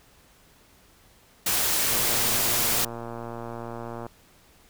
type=noise; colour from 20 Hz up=white; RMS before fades=-24 dBFS; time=1.46-2.85 s; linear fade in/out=5 ms
type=click train; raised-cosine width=1 ms; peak=-22 dBFS; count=252; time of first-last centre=1.92-4.065 s; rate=117 Hz
effects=pink hiss -57 dBFS RMS until 4.69 s